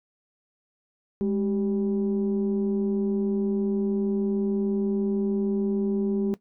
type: tone pair together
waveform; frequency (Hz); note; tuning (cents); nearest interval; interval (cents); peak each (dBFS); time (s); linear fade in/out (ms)
sine; 206 / 388.8; G#3 / G4; -14 / -14; major seventh; 1100; -23 / -26; 1.21-6.34; 0
effects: noise-tail reverb RT60 0.1 s tail -17 dB re dry + tanh soft clip ceiling -17 dBFS